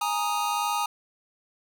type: chord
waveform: square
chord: Ab suspended second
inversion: none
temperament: equal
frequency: 830.6 / 932.3 / 1244.5 Hz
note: Ab5 / Bb5 / Eb6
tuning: 0 / 0 / 0 cents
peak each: -30 dBFS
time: 0.01-0.86 s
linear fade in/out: 5 ms
effects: none